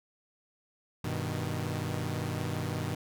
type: chord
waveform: sawtooth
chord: G augmented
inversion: none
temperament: equal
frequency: 98 / 123.47 / 155.56 Hz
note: G2 / B2 / D#3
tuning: 0 / 0 / 0 cents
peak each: -32 dBFS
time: 1.04-2.95 s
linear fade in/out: 5 ms
effects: none